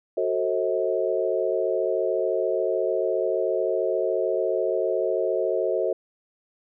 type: chord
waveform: sine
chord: F# diminished seventh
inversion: none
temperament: just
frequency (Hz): 370 / 444 / 532.8 / 639.4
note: F#4 / A4 / C5 / Eb5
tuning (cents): 0 / +16 / +31 / +47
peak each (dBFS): -27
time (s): 0.17-5.93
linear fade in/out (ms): 5
effects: none